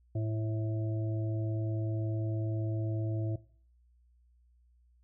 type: harmonic tone with a mistuned harmonic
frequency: 109.3 Hz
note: A2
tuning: 11 cents flat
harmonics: 1 / 3 / 5 / 6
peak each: -30 / -39 / -47 / -44 dBFS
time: 0.15-3.36 s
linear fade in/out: 5 ms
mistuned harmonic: 3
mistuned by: +18 cents
effects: noise-tail reverb RT60 0.5 s tail -20 dB re dry + added 60 Hz sine -62 dBFS peak until 5.03 s